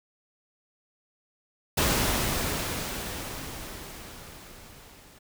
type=noise with level ramp; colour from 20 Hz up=pink; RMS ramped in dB=-23 to -53 dBFS; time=1.77-5.19 s; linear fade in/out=10 ms; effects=none